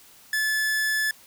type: tone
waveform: 45% pulse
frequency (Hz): 1730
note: A6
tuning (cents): -30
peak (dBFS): -22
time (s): 0.33-1.11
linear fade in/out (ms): 2
effects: white hiss -52 dBFS RMS until 1.26 s